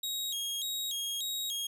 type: tone with vibrato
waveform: sawtooth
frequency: 3520 Hz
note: A7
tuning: in tune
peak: -30 dBFS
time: 0.03-1.67 s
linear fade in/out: 5 ms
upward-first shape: square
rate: 1.7 Hz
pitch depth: 130 cents each way
effects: none

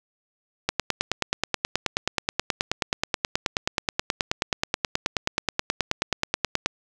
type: click train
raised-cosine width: 0.2 ms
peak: -4 dBFS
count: 57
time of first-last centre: 0.69-6.66 s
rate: 9.38 Hz
effects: none

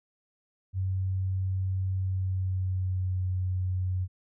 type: tone with pitch glide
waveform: sine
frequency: 94.4 to 92.24 Hz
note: F#2 to F#2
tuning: +35 to -5 cents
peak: -26 dBFS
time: 0.73-4.08 s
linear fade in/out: 50 ms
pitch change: -40 cents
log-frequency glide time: 1.96-3.24 s
effects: none

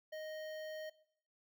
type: tone with notch filter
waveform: square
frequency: 622.3 Hz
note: D#5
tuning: in tune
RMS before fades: -45 dBFS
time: 0.12-0.9 s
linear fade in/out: 10 ms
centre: 8700 Hz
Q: 0.66
effects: noise-tail reverb RT60 0.6 s tail -18 dB re dry

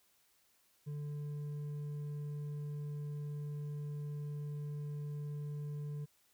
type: tone with hard clipping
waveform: sine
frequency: 146.83 Hz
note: D3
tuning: in tune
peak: -40 dBFS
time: 0.86-6.06 s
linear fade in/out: 20 ms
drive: 4 dB
effects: white hiss -72 dBFS RMS until 6.33 s

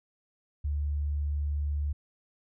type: tone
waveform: sine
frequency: 73 Hz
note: D2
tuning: 10 cents flat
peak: -27 dBFS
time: 0.64-1.93 s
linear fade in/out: 10 ms
effects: none

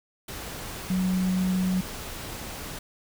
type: tone in noise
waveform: sine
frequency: 185 Hz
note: F#3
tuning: in tune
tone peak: -22 dBFS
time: 0.9-1.81 s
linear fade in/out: 5 ms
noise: pink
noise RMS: -37 dBFS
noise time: 0.28-2.79 s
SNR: +12 dB
effects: none

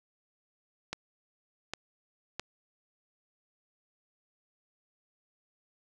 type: clicks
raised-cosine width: 0.2 ms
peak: -17 dBFS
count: 3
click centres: 0.93 / 1.736 / 2.396 s
effects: none

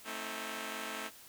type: chord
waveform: 5% pulse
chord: A diminished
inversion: none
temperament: just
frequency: 220 / 264 / 316.8 Hz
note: A3 / C4 / Eb4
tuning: 0 / +16 / +31 cents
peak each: -31 / -34 / -33 dBFS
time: 0.04-1.11 s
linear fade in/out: 50 ms
effects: white hiss -55 dBFS RMS until 1.28 s

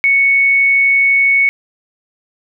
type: tone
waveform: sine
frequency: 2217 Hz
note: C#7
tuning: in tune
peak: -8 dBFS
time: 0.04-1.49 s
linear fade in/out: 0 ms
effects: none

